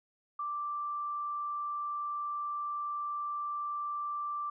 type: tone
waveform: sine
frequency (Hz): 1174.7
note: D6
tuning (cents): 0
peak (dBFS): -33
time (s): 0.39-4.5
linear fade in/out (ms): 5
effects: none